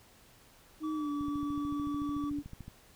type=tone with pitch glide; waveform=sine; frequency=311.1 to 290.3 Hz; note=D#4 to D4; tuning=0 to -20 cents; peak=-32 dBFS; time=0.8-2.43 s; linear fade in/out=50 ms; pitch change=-120 cents; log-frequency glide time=0.94-1.1 s
type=tone; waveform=triangle; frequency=1149 Hz; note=D6; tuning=38 cents flat; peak=-40 dBFS; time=0.83-2.3 s; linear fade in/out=10 ms
type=click train; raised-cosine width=5 ms; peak=-32 dBFS; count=21; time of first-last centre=1.21-2.681 s; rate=13.6 Hz
effects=pink hiss -60 dBFS RMS until 2.95 s